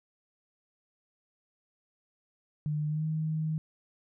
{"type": "tone with pitch glide", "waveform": "sine", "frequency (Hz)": [150.7, 156.92], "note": ["D3", "D#3"], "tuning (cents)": [45, 15], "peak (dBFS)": -28, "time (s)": [2.66, 3.58], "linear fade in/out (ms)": 0, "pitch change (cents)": 70, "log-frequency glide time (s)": [2.87, 3.05], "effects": []}